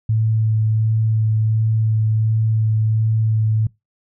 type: tone with vibrato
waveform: sine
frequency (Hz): 110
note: A2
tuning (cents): 0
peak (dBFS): -14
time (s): 0.09-3.67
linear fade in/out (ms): 5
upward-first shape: sine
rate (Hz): 1.4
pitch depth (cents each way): 11
effects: noise-tail reverb RT60 0.2 s tail -23 dB re dry